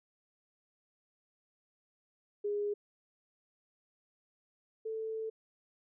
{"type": "tone pair in turn", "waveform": "sine", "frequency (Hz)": [411.8, 442.2], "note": ["G#4", "A4"], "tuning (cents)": [-15, 9], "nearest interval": "minor second", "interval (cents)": 124, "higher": "second", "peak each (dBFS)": [-31, -35], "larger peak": "first", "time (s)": [[2.44, 2.74], [4.85, 5.3]], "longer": "second", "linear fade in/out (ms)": 10, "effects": []}